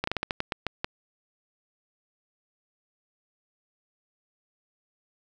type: slowing click train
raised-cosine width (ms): 0.3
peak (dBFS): -11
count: 10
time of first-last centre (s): 0.04-0.845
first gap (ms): 34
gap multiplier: 1.23
effects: none